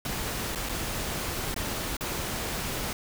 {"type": "noise with dropouts", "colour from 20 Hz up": "pink", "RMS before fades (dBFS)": -32, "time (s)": [0.05, 2.93], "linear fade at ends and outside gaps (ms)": 2, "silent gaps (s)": [[0.55, 0.557], [0.689, 0.693], [1.543, 1.562], [1.968, 2.008]], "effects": []}